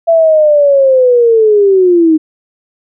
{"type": "linear sweep", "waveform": "sine", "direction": "down", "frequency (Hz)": [672, 308.3], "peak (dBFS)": -4, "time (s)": [0.07, 2.18], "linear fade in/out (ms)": 20, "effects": []}